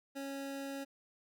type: tone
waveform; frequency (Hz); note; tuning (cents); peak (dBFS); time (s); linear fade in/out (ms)
25% pulse; 275.4; C#4; -11; -36; 0.15-0.85; 20
effects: none